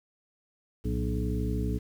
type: harmonic tone with a mistuned harmonic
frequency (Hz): 60.8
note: B1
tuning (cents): -26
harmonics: 1 / 2 / 3 / 4 / 5 / 7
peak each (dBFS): -30 / -33 / -35 / -36 / -37 / -38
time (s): 0.84-1.79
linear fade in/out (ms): 20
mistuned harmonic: 2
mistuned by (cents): -130
effects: 9-bit